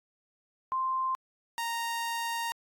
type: tone pair in turn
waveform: sine / sawtooth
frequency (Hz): 1046 / 928.8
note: C6 / A#5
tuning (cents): -1 / -7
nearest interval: major second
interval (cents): 206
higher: first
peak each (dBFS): -27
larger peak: neither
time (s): 0.72-1.15 / 1.58-2.52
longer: second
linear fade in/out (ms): 0
effects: AAC 64 kbps